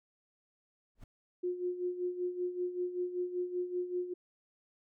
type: noise with exponential growth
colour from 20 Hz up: brown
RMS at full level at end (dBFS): -42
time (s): 0.95-1.04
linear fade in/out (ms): 5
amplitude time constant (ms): 19
type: tone with tremolo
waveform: sine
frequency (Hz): 358.6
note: F4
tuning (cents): +46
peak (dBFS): -30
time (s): 1.43-4.14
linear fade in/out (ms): 10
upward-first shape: sine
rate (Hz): 5.2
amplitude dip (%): 70
effects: none